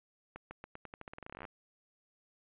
accelerating click train, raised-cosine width 0.5 ms, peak -30 dBFS, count 22, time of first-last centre 0.36-1.452 s, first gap 150 ms, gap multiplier 0.87, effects resampled to 8000 Hz

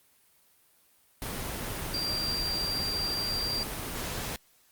sine tone in noise, 4731 Hz, D8, 12 cents sharp, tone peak -29 dBFS, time 1.94-3.63 s, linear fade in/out 0 ms, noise pink, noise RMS -35 dBFS, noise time 1.22-4.36 s, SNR +3 dB, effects white hiss -64 dBFS RMS until 4.71 s + Opus 32 kbps

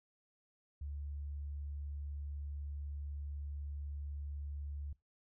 sine tone, 72 Hz, D2, 34 cents flat, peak -40 dBFS, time 0.81-4.93 s, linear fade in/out 5 ms, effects noise-tail reverb RT60 0.2 s tail -22 dB re dry

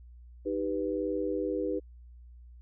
sine chord, Eb augmented, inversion none, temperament equal, 311.1 / 392 / 493.9 Hz, Eb4 / G4 / B4, 0 / 0 / 0 cents, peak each -33 dBFS, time 0.45-1.8 s, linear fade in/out 20 ms, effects added 60 Hz sine -48 dBFS peak until 2.61 s

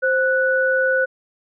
sine tone pair together, 523.3 / 1480 Hz, C5 / F#6, 0 / 0 cents, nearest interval octave + tritone, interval 1800 cents, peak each -18 dBFS, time 0.02-1.06 s, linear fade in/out 20 ms, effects none

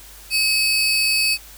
40% pulse tone pair together, 2561 / 4563 Hz, D#7 / C#8, +49 / +49 cents, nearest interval minor seventh, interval 1000 cents, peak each -18 dBFS, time 0.3-1.38 s, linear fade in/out 50 ms, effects added 50 Hz sine -45 dBFS peak until 1.57 s + white hiss -43 dBFS RMS until 1.57 s

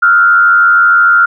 sine tone with frequency modulation, 1396.9 Hz, F6, in tune, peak -4 dBFS, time 0.02-1.26 s, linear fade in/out 10 ms, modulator 86.6 Hz, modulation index 0.7, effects none

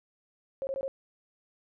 sine tone bursts, 540 Hz, C#5, 45 cents flat, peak -30 dBFS, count 4, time 0.62-0.88 s, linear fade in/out 0 ms, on 50 ms, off 20 ms, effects none

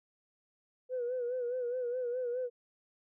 sine tone with vibrato, 493.9 Hz, B4, in tune, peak -31 dBFS, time 0.89-2.5 s, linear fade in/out 50 ms, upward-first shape sine, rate 4.8 Hz, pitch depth 65 cents each way, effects tanh soft clip ceiling -28 dBFS

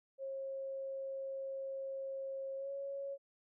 sine tone with pitch glide, 540 to 553.9 Hz, C#5 to C#5, -45 to -1 cents, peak -39 dBFS, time 0.18-3.18 s, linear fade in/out 50 ms, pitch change +44 cents, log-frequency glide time 2.57-2.7 s, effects none

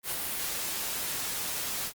white noise with ADSR envelope, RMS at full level -31 dBFS, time 0.03-1.93 s, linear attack 69 ms, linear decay 68 ms, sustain -2 dB, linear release 71 ms, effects Opus 32 kbps

